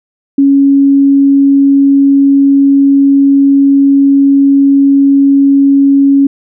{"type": "tone", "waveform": "sine", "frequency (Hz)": 277.2, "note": "C#4", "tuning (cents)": 0, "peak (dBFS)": -3, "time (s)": [0.38, 6.27], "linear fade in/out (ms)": 5, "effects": []}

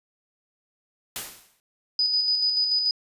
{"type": "noise with exponential decay", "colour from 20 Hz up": "white", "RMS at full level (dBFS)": -29, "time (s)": [1.16, 1.6], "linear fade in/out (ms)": 0, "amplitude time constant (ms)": 94}
{"type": "tone with tremolo", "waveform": "sine", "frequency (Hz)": 4978, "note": "D#8", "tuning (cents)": 0, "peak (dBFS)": -19, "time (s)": [1.99, 2.91], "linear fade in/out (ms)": 2, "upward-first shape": "square", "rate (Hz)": 6.9, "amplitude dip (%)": 35}
{"effects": ["resampled to 32000 Hz"]}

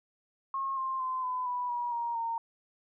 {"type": "tone with pitch steps", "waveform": "sine", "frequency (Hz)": [1081, 1056.3, 1032.2, 1008.6, 985.6, 963.1, 941.1, 919.6], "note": ["C#6", "C6", "C6", "B5", "B5", "B5", "A#5", "A#5"], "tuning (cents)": [-44, 16, -24, 36, -4, -44, 16, -24], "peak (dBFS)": -30, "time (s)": [0.54, 2.38], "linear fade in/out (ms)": 2, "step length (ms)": 230, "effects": []}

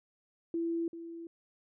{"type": "tone with echo", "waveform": "sine", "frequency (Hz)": 334.3, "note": "E4", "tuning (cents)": 24, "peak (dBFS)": -30, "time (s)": [0.54, 0.88], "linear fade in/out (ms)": 2, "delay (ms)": 390, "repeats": 1, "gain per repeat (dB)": -11, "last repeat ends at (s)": 1.27, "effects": []}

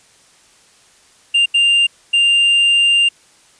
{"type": "tone bursts at uneven times", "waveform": "triangle", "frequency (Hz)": 2794, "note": "F7", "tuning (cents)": 0, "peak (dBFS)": -8, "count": 3, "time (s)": [[1.34, 1.46], [1.54, 1.87], [2.13, 3.09]], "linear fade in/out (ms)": 10, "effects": ["white hiss -50 dBFS RMS until 3.59 s", "resampled to 22050 Hz"]}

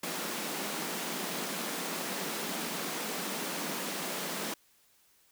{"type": "high-pass noise", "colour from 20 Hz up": "pink", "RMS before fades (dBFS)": -36, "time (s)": [0.03, 4.54], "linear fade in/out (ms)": 5, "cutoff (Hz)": 160, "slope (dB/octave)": 96, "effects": ["white hiss -66 dBFS RMS until 5.31 s"]}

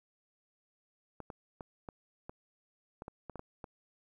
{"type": "clicks", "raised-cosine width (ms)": 1, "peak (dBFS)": -29, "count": 11, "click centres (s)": [1.203, 1.302, 1.608, 1.888, 2.295, 3.021, 3.081, 3.297, 3.357, 3.394, 3.642], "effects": ["11-bit"]}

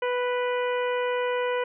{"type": "harmonic tone with a mistuned harmonic", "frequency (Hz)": 493.9, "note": "B4", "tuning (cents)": 0, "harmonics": [1, 2, 3, 4, 5, 6], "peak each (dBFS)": [-25, -31, -35, -37, -39, -41], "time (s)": [0.02, 1.64], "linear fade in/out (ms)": 5, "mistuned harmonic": 5, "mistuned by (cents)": -18, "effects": []}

